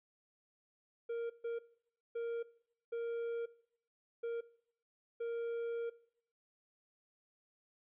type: tone bursts at uneven times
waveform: triangle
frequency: 466.2 Hz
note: A#4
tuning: in tune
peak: -34 dBFS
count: 6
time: 1.09-1.3 / 1.44-1.59 / 2.15-2.43 / 2.92-3.46 / 4.23-4.41 / 5.2-5.9 s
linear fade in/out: 10 ms
effects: noise-tail reverb RT60 0.6 s tail -19 dB re dry + resampled to 8000 Hz